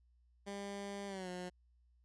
15% pulse tone with pitch glide, 200 to 180.25 Hz, G3 to F#3, +35 to -45 cents, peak -36 dBFS, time 0.46-1.5 s, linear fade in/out 20 ms, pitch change -180 cents, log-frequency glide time 1.07-1.29 s, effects added 60 Hz sine -67 dBFS peak until 2.04 s + resampled to 22050 Hz

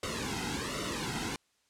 pink noise with flanger, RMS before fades -35 dBFS, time 0.03-1.36 s, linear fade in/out 2 ms, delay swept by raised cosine 1.2 to 1.75 ms, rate 1.3 Hz, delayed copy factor -1, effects white hiss -72 dBFS RMS until 1.69 s + low-pass 8000 Hz 12 dB/octave

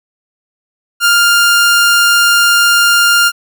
sawtooth tone, 1402 Hz, F6, 6 cents sharp, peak -3 dBFS, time 1-3.32 s, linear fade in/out 50 ms, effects none

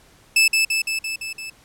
sawtooth tone with echo, 2625 Hz, E7, 8 cents flat, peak -9 dBFS, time 0.36-0.48 s, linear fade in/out 5 ms, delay 170 ms, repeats 6, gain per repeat -3 dB, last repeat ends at 1.5 s, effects pink hiss -53 dBFS RMS until 1.64 s + low-pass 12000 Hz 12 dB/octave

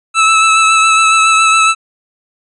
25% pulse tone with vibrato, 1310 Hz, E6, 11 cents flat, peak -3 dBFS, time 0.14-1.75 s, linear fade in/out 50 ms, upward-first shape sine, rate 7.2 Hz, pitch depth 17 cents each way, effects resampled to 24000 Hz

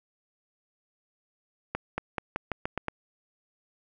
accelerating click train, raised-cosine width 0.5 ms, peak -14 dBFS, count 8, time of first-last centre 1.75-2.883 s, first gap 230 ms, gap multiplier 0.88, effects none

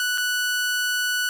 sawtooth tone with dropouts, 1480 Hz, F#6, in tune, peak -18 dBFS, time 0-1.29 s, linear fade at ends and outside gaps 1 ms, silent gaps 0.176-0.18 s, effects none

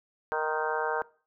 harmonic tone with a mistuned harmonic, 155.56 Hz, D#3, in tune, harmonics 3 / 4 / 5 / 6 / 7 / 8 / 9 / 10, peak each -32 / -36 / -35 / -33 / -38 / -39 / -40 / -35 dBFS, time 0.32-1.02 s, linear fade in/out 0 ms, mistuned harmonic 7, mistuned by -30 cents, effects noise-tail reverb RT60 0.4 s tail -21 dB re dry

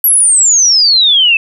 sine exponential sweep, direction down, 11840 to 2592 Hz, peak -5 dBFS, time 0.04-1.37 s, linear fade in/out 2 ms, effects none

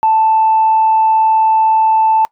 sine tone, 881 Hz, A5, 2 cents sharp, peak -7 dBFS, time 0.03-2.25 s, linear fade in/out 0 ms, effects noise-tail reverb RT60 0.1 s tail -23 dB re dry + tanh soft clip ceiling -3 dBFS

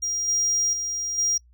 triangle tone with level steps, 5700 Hz, F8, 34 cents sharp, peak -23 / -19 / -25 / -19 dBFS, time 0.02-1.38 s, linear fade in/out 10 ms, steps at 0.28 / 0.73 / 1.18 s, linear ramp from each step 2 ms, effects noise-tail reverb RT60 0.1 s tail -26 dB re dry + added 60 Hz sine -52 dBFS peak until 1.53 s

